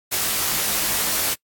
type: noise with comb filter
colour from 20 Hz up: white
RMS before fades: -22 dBFS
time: 0.11-1.35 s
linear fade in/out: 20 ms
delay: 19 ms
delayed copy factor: +1
effects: noise-tail reverb RT60 0.1 s tail -25 dB re dry + AAC 64 kbps